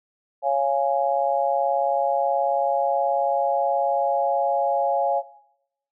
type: chord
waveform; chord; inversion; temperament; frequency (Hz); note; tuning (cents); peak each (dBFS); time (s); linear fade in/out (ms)
sine; Db major; none; just; 554.4 / 693 / 831.5; Db5 / F5 / Ab5; 0 / -14 / +2; -23; 0.42-5.23; 50
effects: noise-tail reverb RT60 0.8 s tail -18 dB re dry